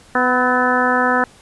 harmonic tone with a mistuned harmonic, 250 Hz, B3, 21 cents sharp, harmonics 1 / 2 / 3 / 4 / 5 / 6 / 7, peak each -21 / -21 / -21 / -21 / -21 / -21 / -21 dBFS, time 0.15-1.24 s, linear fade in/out 2 ms, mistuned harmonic 5, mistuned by +50 cents, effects pink hiss -47 dBFS RMS until 1.41 s + resampled to 24000 Hz

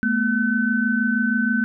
sine tone cluster, 216 / 242.3 / 1518 Hz, A3 / B3 / F#6, -32 / -33 / +44 cents, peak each -22 dBFS, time 0.03-1.64 s, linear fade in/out 0 ms, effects none

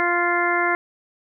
harmonic tone, 348.6 Hz, F4, 3 cents flat, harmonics 1 / 2 / 3 / 4 / 5 / 6, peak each -25 / -25 / -25 / -25 / -25 / -25 dBFS, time 0-0.75 s, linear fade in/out 0 ms, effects none

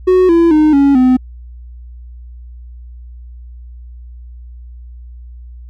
triangle tone with pitch steps, 369 / 336.4 / 306.7 / 279.6 / 255 Hz, F#4 / E4 / D#4 / C#4 / C4, -5 / +35 / -25 / +15 / -44 cents, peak -4 dBFS, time 0.07-1.17 s, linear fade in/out 10 ms, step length 220 ms, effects added 60 Hz sine -30 dBFS peak until 5.69 s

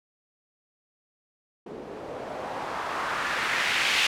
blue noise with low-pass filter sweep, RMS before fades -29 dBFS, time 1.66-4.07 s, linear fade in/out 5 ms, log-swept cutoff 370 to 2900 Hz, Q 1.6, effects none

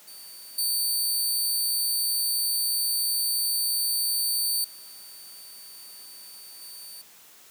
15% pulse tone with level steps, 4563 Hz, C#8, 49 cents sharp, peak -36 / -17 / -37 / -34 dBFS, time 0.07-7.02 s, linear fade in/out 10 ms, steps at 0.58 / 4.64 / 6.61 s, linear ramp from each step 5 ms, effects white hiss -52 dBFS RMS until 7.5 s + high-pass 150 Hz 12 dB/octave

